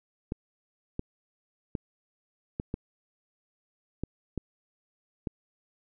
clicks, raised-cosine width 3 ms, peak -18 dBFS, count 8, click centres 0.321 / 0.994 / 1.752 / 2.599 / 2.741 / 4.036 / 4.377 / 5.272 s, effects none

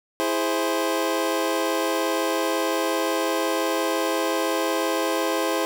25% pulse chord, E augmented, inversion none, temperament equal, 329.6 / 415.3 / 523.3 Hz, E4 / G#4 / B#4, 0 / 0 / 0 cents, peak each -22 / -24 / -22 dBFS, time 0.2-5.65 s, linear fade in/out 0 ms, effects none

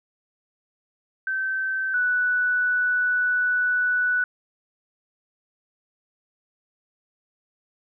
sine tone pair in turn, 1544 / 1482.5 Hz, G6 / F#6, -27 / +3 cents, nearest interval minor second, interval 70 cents, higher first, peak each -23 / -19 dBFS, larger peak second, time 1.27-1.94 / 1.94-4.24 s, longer second, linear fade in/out 2 ms, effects none

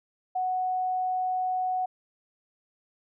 sine tone, 740 Hz, F#5, in tune, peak -25 dBFS, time 0.35-1.86 s, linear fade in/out 10 ms, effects none

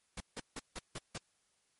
pink noise bursts, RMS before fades -42 dBFS, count 6, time 0.17-1.18 s, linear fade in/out 5 ms, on 35 ms, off 160 ms, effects white hiss -75 dBFS RMS until 1.79 s + MP3 48 kbps

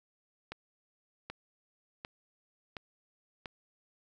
accelerating click train, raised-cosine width 0.3 ms, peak -24 dBFS, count 5, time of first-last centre 0.52-3.458 s, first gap 780 ms, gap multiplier 0.96, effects none

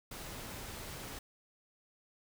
pink noise, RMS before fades -45 dBFS, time 0.11-1.19 s, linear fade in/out 5 ms, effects none

